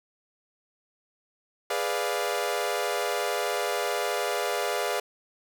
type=chord; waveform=sawtooth; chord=G# diminished seventh; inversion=none; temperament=equal; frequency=415.3 / 493.9 / 587.3 / 698.5 Hz; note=G#4 / B4 / D5 / F5; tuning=0 / 0 / 0 / 0 cents; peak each=-28 dBFS; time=1.7-5 s; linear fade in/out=5 ms; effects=none